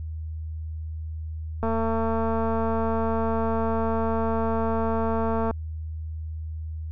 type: click train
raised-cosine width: 1 ms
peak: -14 dBFS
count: 874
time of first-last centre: 1.63-5.51 s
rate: 225 Hz
effects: added 79 Hz sine -30 dBFS peak until 6.91 s